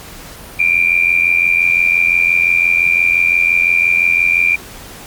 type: tone with amplitude modulation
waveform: sine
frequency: 2378 Hz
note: D7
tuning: 21 cents sharp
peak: -6 dBFS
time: 0.59-4.56 s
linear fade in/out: 10 ms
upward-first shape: sine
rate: 85.8 Hz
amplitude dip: 80%
effects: pink hiss -34 dBFS RMS until 5.06 s + Opus 48 kbps